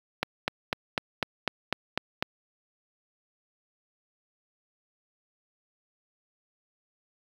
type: click train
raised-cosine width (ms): 0.3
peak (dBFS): -9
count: 9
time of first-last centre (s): 0.23-2.225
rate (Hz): 4.01
effects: high-pass 80 Hz 12 dB/octave + 7-bit